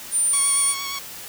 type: tone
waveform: sine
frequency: 9170 Hz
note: D9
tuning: 42 cents flat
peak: -17 dBFS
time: 0.11-0.75 s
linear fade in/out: 50 ms
type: tone with vibrato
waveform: 10% pulse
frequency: 1111 Hz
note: C#6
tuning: 4 cents sharp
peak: -19 dBFS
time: 0.33-0.99 s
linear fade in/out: 5 ms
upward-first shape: sine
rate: 8.6 Hz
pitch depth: 19 cents each way
effects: white hiss -37 dBFS RMS until 1.28 s